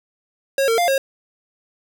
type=tone with pitch steps; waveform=square; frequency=545 / 456 / 699 / 541 Hz; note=C#5 / A#4 / F5 / C#5; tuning=-29 / -38 / +1 / -42 cents; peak=-16 dBFS; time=0.58-0.98 s; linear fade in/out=2 ms; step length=100 ms; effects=none